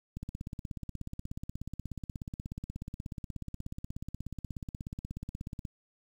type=click train; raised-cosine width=5 ms; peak=-26 dBFS; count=92; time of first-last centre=0.17-5.652 s; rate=16.6 Hz; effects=9-bit